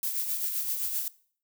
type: noise with tremolo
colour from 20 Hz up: violet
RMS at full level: -29 dBFS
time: 0.03-1.08 s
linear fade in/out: 2 ms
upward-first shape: sine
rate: 7.7 Hz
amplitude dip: 45%
effects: noise-tail reverb RT60 0.5 s tail -20 dB re dry